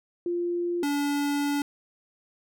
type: tone pair in turn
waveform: sine / square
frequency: 348.1 / 287.1 Hz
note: F4 / D4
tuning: -6 / -39 cents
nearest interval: minor third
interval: 333 cents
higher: first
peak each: -25 / -25 dBFS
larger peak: neither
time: 0.26-0.83 / 0.83-1.62 s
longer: second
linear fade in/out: 2 ms
effects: none